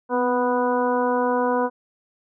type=harmonic tone with a mistuned harmonic; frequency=246.7 Hz; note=B3; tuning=2 cents flat; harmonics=1 / 2 / 3 / 4 / 5 / 6; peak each=-25 / -22 / -28 / -24 / -34 / -32 dBFS; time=0.09-1.7 s; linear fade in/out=50 ms; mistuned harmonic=1; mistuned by=+30 cents; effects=none